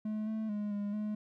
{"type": "tone with pitch steps", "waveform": "triangle", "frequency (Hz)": [214.5, 218.9, 208, 204.3, 211.5], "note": ["A3", "A3", "G#3", "G#3", "G#3"], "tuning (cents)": [-44, -9, 3, -28, 32], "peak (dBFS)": -31, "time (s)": [0.05, 1.15], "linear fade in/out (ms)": 5, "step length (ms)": 220, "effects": []}